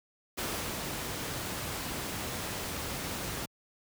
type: noise with ADSR envelope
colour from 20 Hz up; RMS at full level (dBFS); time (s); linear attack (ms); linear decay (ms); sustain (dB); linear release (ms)
pink; -33; 0.37-3.46; 17; 340; -3; 11
effects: high-pass 60 Hz 12 dB/octave